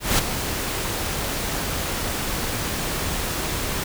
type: noise with ADSR envelope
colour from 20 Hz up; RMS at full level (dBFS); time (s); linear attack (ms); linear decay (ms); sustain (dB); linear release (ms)
pink; -17; 0-3.84; 190; 6; -9; 6
effects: none